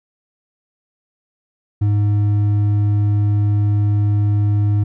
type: tone with hard clipping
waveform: triangle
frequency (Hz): 103.3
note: G#2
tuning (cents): -9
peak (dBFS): -14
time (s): 1.81-4.84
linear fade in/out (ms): 10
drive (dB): 8
effects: none